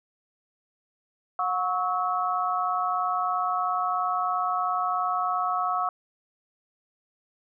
sine tone cluster, 724 / 1112 / 1295 Hz, F#5 / C#6 / E6, -38 / +5 / -31 cents, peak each -28 dBFS, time 1.39-5.89 s, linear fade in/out 2 ms, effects none

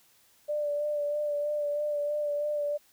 sine tone with vibrato, 589 Hz, D5, 5 cents sharp, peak -27 dBFS, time 0.48-2.78 s, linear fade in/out 20 ms, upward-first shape sine, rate 3.1 Hz, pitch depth 24 cents each way, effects white hiss -63 dBFS RMS until 2.92 s

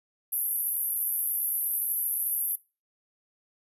pink band-pass noise, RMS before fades -29 dBFS, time 0.32-2.56 s, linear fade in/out 10 ms, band 11000 to 13000 Hz, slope 96 dB/octave, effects noise-tail reverb RT60 0.3 s tail -22 dB re dry + resampled to 32000 Hz

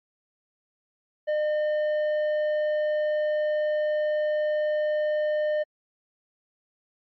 sine tone with tanh clipping, 606 Hz, D#5, 46 cents flat, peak -24 dBFS, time 1.27-5.64 s, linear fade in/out 20 ms, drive 7 dB, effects AAC 64 kbps

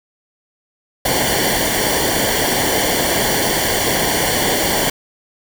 pink noise with comb filter, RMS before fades -17 dBFS, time 1.05-4.9 s, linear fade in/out 5 ms, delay 0.78 ms, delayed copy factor -0.75, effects none

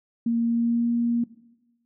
sine tone with pitch glide, 232.5 to 235.9 Hz, A#3 to A#3, -4 to +21 cents, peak -20 dBFS, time 0.26-1.24 s, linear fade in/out 5 ms, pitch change +25 cents, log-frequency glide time 0.43-0.9 s, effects noise-tail reverb RT60 1.0 s tail -18 dB re dry

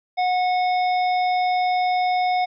harmonic tone, 730 Hz, F#5, 24 cents flat, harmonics 1 / 3 / 5 / 7, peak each -18 / -29 / -36 / -37 dBFS, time 0.17-2.46 s, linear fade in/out 20 ms, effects none

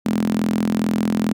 sawtooth tone with high-pass filter, 42.33 Hz, E1, 47 cents sharp, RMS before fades -20 dBFS, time 0.05-1.33 s, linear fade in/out 10 ms, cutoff 220 Hz, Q 7.4, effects none

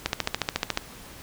click train, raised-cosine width 0.2 ms, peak -6 dBFS, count 11, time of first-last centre 0.06-0.774 s, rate 14 Hz, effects pink hiss -45 dBFS RMS until 1.22 s

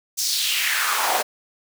pink noise with high-pass filter sweep, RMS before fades -22 dBFS, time 0.17-1.23 s, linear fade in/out 20 ms, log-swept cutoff 6200 to 580 Hz, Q 2.6, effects none

